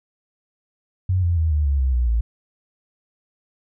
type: tone with pitch steps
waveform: sine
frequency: 92.4 / 86.21 / 80.44 / 75.05 / 70.03 / 65.34 / 60.96 / 56.88 Hz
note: F#2 / F2 / E2 / D2 / C#2 / C2 / B1 / A#1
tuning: -2 / -22 / -42 / +38 / +18 / -2 / -22 / -42 cents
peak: -16 dBFS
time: 1.09-2.21 s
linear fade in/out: 5 ms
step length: 140 ms
effects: none